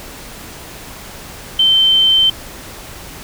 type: tone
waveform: sine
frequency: 3100 Hz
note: G7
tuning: 20 cents flat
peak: -8 dBFS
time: 1.59-2.3 s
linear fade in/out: 5 ms
effects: pink hiss -33 dBFS RMS until 3.23 s